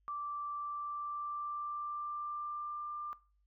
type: tone with pitch glide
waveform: sine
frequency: 1170 to 1191.1 Hz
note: D6 to D6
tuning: -7 to +24 cents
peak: -37 dBFS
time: 0.08-3.13 s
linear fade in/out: 0 ms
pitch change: +31 cents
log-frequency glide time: 0.56-2.95 s
effects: noise-tail reverb RT60 0.4 s tail -21 dB re dry + added 50 Hz sine -70 dBFS peak until 3.46 s